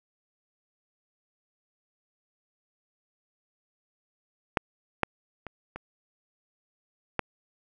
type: clicks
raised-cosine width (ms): 0.5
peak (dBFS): -7 / -7 / -23 / -22 / -10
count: 5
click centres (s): 4.572 / 5.033 / 5.467 / 5.76 / 7.193
effects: none